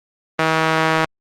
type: tone with band-pass filter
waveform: sawtooth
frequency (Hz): 159.8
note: D#3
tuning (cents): +47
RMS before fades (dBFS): -17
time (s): 0.39-1.05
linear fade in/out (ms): 2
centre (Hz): 1400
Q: 0.85
effects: Opus 24 kbps